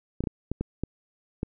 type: clicks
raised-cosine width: 3 ms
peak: -15 dBFS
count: 7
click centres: 0.206 / 0.239 / 0.272 / 0.516 / 0.61 / 0.836 / 1.431 s
effects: none